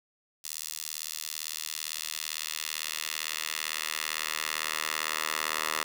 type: tone with high-pass filter sweep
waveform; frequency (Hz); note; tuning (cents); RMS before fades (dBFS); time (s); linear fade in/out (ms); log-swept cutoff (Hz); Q
10% pulse; 77.78; D#2; 0; -34; 0.44-5.84; 5; 5800 to 1200; 0.86
effects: none